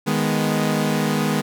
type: chord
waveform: sawtooth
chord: G# minor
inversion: second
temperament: equal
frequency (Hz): 155.56 / 207.7 / 246.9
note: D#3 / G#3 / B3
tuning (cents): 0 / 0 / 0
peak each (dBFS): -19 / -18 / -20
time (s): 0.06-1.42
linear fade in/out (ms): 20
effects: none